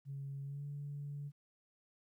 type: tone with pitch glide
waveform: sine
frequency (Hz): 138.59 to 143.73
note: C#3 to D3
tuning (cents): 0 to -37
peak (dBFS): -40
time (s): 0.05-1.32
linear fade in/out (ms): 50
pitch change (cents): +63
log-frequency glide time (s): 0.43-0.64
effects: tanh soft clip ceiling -36 dBFS + 13-bit